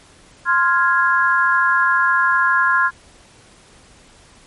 sine chord, F minor, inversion second, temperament equal, 1046.5 / 1396.9 / 1661.2 Hz, C6 / F6 / Ab6, 0 / 0 / 0 cents, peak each -17 dBFS, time 0.45-2.91 s, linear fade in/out 50 ms, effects pink hiss -48 dBFS RMS until 4.46 s + MP3 48 kbps

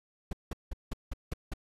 brown noise bursts, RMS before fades -33 dBFS, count 7, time 0.31-1.537 s, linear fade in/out 5 ms, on 21 ms, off 180 ms, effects resampled to 32000 Hz

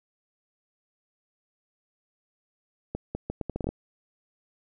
accelerating click train, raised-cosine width 2 ms, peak -17 dBFS, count 10, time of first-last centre 2.95-3.69 s, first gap 200 ms, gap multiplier 0.75, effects none

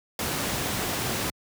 pink noise, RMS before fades -28 dBFS, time 0.19-1.3 s, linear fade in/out 2 ms, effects high-pass 80 Hz 12 dB/octave

